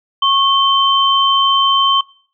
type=tone pair together; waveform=sine; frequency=1094 / 3103 Hz; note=C#6 / G7; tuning=-23 / -18 cents; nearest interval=octave + tritone; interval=1805 cents; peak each=-13 dBFS; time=0.22-2.01 s; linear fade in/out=5 ms; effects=noise-tail reverb RT60 0.5 s tail -22 dB re dry